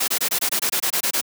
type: noise bursts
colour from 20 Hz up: white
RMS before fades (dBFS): -21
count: 12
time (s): 0-1.213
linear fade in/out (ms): 10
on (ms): 80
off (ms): 23
effects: high-pass 200 Hz 12 dB/octave